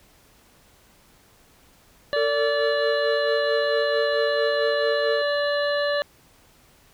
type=harmonic tone; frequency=579 Hz; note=D5; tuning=25 cents flat; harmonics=1 / 2 / 3 / 5 / 6 / 7; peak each=-22 / -32 / -28 / -36 / -41 / -33 dBFS; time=2.13-6.02 s; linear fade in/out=0 ms
type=tone with tremolo; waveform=triangle; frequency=452.7 Hz; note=A4; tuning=49 cents sharp; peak=-20 dBFS; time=2.16-5.22 s; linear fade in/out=5 ms; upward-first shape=sine; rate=4.5 Hz; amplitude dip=60%
effects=pink hiss -56 dBFS RMS until 6.93 s